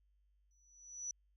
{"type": "tone with exponential growth", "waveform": "sine", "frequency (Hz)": 5920, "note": "F#8", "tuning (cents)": 0, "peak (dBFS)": -37, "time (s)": [0.51, 1.11], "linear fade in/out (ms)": 1, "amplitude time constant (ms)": 130, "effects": ["added 50 Hz sine -70 dBFS peak until 1.36 s"]}